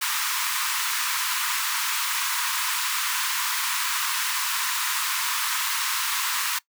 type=high-pass noise; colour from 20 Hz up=pink; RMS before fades=-26 dBFS; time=0.01-6.59 s; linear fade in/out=10 ms; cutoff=930 Hz; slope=96 dB/octave; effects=noise-tail reverb RT60 0.1 s tail -20 dB re dry